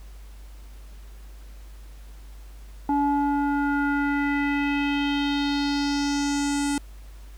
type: tone with low-pass filter sweep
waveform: square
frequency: 285.2 Hz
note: C#4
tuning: 49 cents sharp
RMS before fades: -24 dBFS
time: 2.89-6.78 s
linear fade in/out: 2 ms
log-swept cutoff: 810 to 8900 Hz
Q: 3.2
effects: added 50 Hz sine -40 dBFS peak until 7.37 s + pink hiss -55 dBFS RMS until 7.37 s